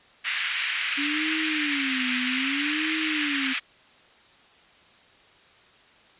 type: band-pass noise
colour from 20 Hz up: pink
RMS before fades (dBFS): -28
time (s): 0.24-3.6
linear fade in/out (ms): 20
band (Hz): 1800 to 3100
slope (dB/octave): 24
type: tone with vibrato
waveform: sine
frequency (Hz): 281.2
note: C#4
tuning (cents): +25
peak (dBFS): -28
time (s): 0.97-3.54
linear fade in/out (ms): 20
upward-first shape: sine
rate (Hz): 0.63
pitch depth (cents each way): 200
effects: white hiss -55 dBFS RMS until 6.19 s + resampled to 8000 Hz